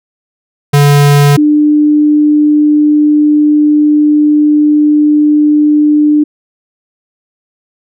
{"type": "tone pair in turn", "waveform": ["square", "sine"], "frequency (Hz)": [143.8, 298.9], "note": ["D3", "D4"], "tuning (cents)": [-36, 31], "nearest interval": "octave + minor second", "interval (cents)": 1267, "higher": "second", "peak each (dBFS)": -4, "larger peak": "neither", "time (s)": [[0.73, 1.37], [1.37, 6.24]], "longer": "second", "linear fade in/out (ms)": 10, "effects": []}